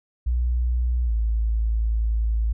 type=tone with pitch glide; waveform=sine; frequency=60.6 to 55.25 Hz; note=B1 to A1; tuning=-32 to +8 cents; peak=-19 dBFS; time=0.26-2.53 s; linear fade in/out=10 ms; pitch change=-160 cents; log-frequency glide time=1.05-1.12 s; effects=none